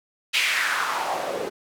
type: noise with band-pass filter sweep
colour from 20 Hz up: white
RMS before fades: -25 dBFS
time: 0.33-1.5 s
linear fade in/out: 20 ms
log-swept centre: 2800 to 400 Hz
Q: 3
effects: none